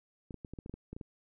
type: clicks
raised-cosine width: 3 ms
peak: -30 dBFS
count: 11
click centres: 0.308 / 0.343 / 0.448 / 0.536 / 0.588 / 0.661 / 0.696 / 0.74 / 0.93 / 0.965 / 1.012 s
effects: none